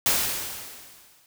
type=noise with exponential decay; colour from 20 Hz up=white; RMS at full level=-20 dBFS; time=0.06-1.26 s; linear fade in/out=1 ms; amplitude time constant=260 ms; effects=none